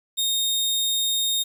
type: tone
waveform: sawtooth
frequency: 3700 Hz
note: A#7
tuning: 14 cents flat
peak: -18 dBFS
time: 0.17-1.44 s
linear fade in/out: 20 ms
effects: 8-bit